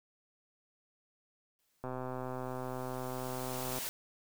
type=noise with exponential growth; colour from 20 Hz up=white; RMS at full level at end=-38 dBFS; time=1.59-3.89 s; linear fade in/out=0 ms; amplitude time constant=500 ms
type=click train; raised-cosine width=1 ms; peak=-26 dBFS; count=250; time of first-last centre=1.84-3.785 s; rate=128 Hz
effects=none